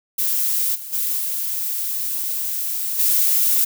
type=noise with level steps; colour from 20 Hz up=violet; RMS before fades=-20 / -33 / -22 / -24 / -17 dBFS; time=0.18-3.65 s; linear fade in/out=10 ms; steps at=0.74 / 0.92 / 1.18 / 2.98 s; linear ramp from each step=20 ms; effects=none